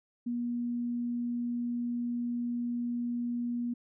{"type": "tone", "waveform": "sine", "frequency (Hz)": 240, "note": "B3", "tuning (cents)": -49, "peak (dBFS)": -30, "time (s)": [0.26, 3.74], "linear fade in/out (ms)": 10, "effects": []}